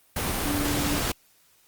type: tone in noise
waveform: sine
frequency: 290 Hz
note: D4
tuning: 22 cents flat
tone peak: -28 dBFS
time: 0.45-0.99 s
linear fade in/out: 5 ms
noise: pink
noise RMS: -27 dBFS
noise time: 0.16-1.12 s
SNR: -4 dB
effects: white hiss -61 dBFS RMS until 1.67 s + Opus 32 kbps